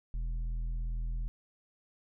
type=tone with tanh clipping; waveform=triangle; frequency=41.2 Hz; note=E1; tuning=in tune; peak=-33 dBFS; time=0.14-1.28 s; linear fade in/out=0 ms; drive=11 dB; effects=none